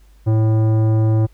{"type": "tone with tanh clipping", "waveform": "sine", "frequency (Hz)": 110, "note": "A2", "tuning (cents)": 0, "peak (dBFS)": -14, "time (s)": [0.26, 1.27], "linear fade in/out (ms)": 20, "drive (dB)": 14, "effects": ["added 50 Hz sine -45 dBFS peak until 1.33 s", "pink hiss -59 dBFS RMS until 1.33 s"]}